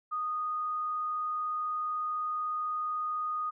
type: tone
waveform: sine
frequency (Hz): 1237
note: D#6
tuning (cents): -10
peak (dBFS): -30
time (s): 0.11-3.51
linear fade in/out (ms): 20
effects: none